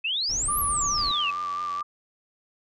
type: exponential two-way sweep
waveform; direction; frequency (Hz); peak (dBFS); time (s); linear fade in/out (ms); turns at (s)
sine; up then down; 2520 to 11840 to 2520; -24; 0.04-1.31; 10; 0.59
type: noise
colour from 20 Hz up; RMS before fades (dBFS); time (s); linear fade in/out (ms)
brown; -36; 0.29-1.12; 5
type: tone with vibrato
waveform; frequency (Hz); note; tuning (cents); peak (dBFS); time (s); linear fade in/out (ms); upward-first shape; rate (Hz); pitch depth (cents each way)
sine; 1174.7; D6; 0; -27; 0.48-1.83; 10; sine; 4.6; 36
type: click train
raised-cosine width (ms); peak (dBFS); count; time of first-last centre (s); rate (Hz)
0.2; -25; 75; 0.98-1.807; 89.5
effects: none